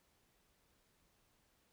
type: silence
effects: pink hiss -75 dBFS RMS until 1.72 s